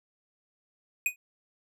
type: tone with exponential decay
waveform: square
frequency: 2489 Hz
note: D#7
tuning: in tune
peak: -21 dBFS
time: 1.06-1.16 s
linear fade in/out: 2 ms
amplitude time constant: 20 ms
effects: none